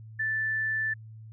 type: tone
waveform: sine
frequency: 1760 Hz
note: A6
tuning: in tune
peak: -26 dBFS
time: 0.19-0.94 s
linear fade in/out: 10 ms
effects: added 110 Hz sine -43 dBFS peak until 1.32 s

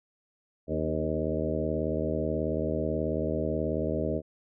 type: harmonic tone with a mistuned harmonic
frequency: 78.4 Hz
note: D#2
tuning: 14 cents sharp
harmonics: 1 / 2 / 3 / 4 / 5 / 6 / 7 / 8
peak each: -35 / -35 / -35 / -35 / -35 / -35 / -35 / -35 dBFS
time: 0.67-4.22 s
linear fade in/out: 50 ms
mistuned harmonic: 4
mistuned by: -38 cents
effects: none

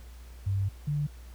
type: tone pair in turn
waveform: sine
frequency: 98 / 146.83 Hz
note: G2 / D3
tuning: 0 / 0 cents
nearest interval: perfect fifth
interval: 700 cents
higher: second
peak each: -25 / -26 dBFS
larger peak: first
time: 0.46-0.69 / 0.87-1.07 s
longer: first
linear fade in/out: 10 ms
effects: added 60 Hz sine -44 dBFS peak until 1.34 s + pink hiss -57 dBFS RMS until 1.34 s

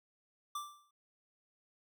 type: tone with exponential decay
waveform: square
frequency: 1174.7 Hz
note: D6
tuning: in tune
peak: -36 dBFS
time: 0.55-0.91 s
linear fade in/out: 5 ms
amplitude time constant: 78 ms
effects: none

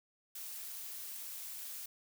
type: noise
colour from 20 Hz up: blue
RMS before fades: -45 dBFS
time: 0.35-1.86 s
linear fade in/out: 5 ms
effects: none

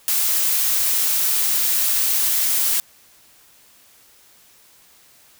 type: noise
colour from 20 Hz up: blue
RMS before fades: -19 dBFS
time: 0.08-2.8 s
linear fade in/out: 0 ms
effects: white hiss -52 dBFS RMS until 5.39 s

